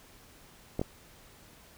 clicks, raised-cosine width 2 ms, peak -17 dBFS, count 2, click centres 0.794 / 0.815 s, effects pink hiss -56 dBFS RMS until 1.77 s

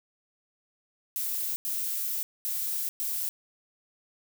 violet noise bursts at uneven times, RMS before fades -31 dBFS, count 4, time 1.16-1.56 / 1.65-2.23 / 2.45-2.89 / 3-3.29 s, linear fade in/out 0 ms, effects none

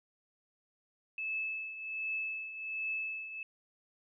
sine tone with tremolo, 2611 Hz, E7, 17 cents flat, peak -32 dBFS, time 1.18-3.43 s, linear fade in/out 2 ms, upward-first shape triangle, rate 1.3 Hz, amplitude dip 70%, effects none

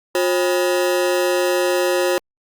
40% pulse ring-modulated tone, 448.4 Hz, A4, 33 cents sharp, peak -12 dBFS, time 0.15-2.18 s, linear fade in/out 0 ms, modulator 90 Hz, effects Opus 48 kbps

